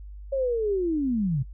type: linear sweep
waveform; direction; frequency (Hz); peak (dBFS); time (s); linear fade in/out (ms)
sine; down; 555 to 123.47; -22; 0.32-1.43; 10
effects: noise-tail reverb RT60 0.1 s tail -19 dB re dry + added 50 Hz sine -38 dBFS peak until 1.53 s